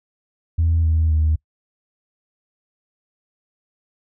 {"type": "tone with pitch steps", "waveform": "sine", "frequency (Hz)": [82.41, 80.16, 77.96], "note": ["E2", "E2", "D#2"], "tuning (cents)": [0, -48, 4], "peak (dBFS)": -13, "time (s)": [0.58, 1.36], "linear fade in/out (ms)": 10, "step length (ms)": 260, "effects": ["noise-tail reverb RT60 0.1 s tail -25 dB re dry", "tanh soft clip ceiling -11 dBFS"]}